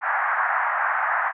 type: band-pass noise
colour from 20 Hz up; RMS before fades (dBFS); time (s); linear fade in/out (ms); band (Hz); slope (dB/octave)
white; -23; 0.01-1.33; 50; 720 to 1800; 48
effects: none